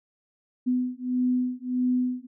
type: beating tone pair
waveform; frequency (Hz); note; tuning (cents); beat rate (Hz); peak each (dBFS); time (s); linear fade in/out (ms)
sine; 250 / 251.6; B3 / B3; +21 / +32; 1.6; -26 / -26; 0.66-2.27; 20
effects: none